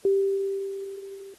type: tone with level ramp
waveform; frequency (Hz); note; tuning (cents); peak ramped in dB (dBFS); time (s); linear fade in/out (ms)
sine; 392; G4; 0; -17 to -41; 0.05-1.34; 2
effects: white hiss -56 dBFS RMS until 1.38 s + AAC 32 kbps